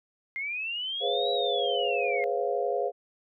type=linear two-way sweep; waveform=sine; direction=up then down; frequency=2093 to 3908 to 2093 Hz; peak=-30 dBFS; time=0.36-2.24 s; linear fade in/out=0 ms; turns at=1.31 s
type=chord; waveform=sine; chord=C# dominant seventh; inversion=second; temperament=equal with one note detuned; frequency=415.3 / 493.9 / 545.5 / 698.5 Hz; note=G#4 / B4 / C#5 / E#5; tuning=0 / 0 / -28 / 0 cents; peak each=-31 dBFS; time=1-2.92 s; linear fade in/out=50 ms
effects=none